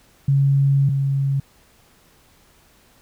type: tone pair in turn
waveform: sine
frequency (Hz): 138.5 / 137.62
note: C#3 / C#3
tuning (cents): -1 / -12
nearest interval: unison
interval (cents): 11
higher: first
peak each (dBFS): -13 / -17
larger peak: first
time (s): 0.28-0.89 / 0.89-1.4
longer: first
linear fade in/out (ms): 5
effects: pink hiss -55 dBFS RMS until 3.01 s